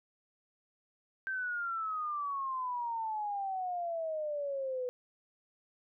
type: exponential sweep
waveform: sine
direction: down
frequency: 1568 to 493.9 Hz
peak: -33 dBFS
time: 1.27-4.89 s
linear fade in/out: 0 ms
effects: none